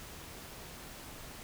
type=silence; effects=pink hiss -48 dBFS RMS until 1.43 s